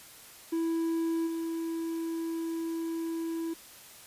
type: tone with level steps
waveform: triangle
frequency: 329.6 Hz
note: E4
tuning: in tune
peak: -25 / -29 dBFS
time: 0.52-3.54 s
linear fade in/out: 10 ms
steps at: 1.26 s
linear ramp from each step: 20 ms
effects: white hiss -51 dBFS RMS until 4.06 s + resampled to 32000 Hz